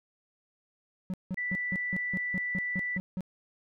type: tone bursts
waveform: triangle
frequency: 185.4 Hz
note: F#3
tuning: 4 cents sharp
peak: -28 dBFS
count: 11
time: 1.1-3.207 s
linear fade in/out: 0 ms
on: 37 ms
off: 170 ms
type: tone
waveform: sine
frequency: 1973 Hz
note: B6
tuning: 2 cents flat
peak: -30 dBFS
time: 1.37-2.98 s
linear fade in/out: 10 ms
effects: none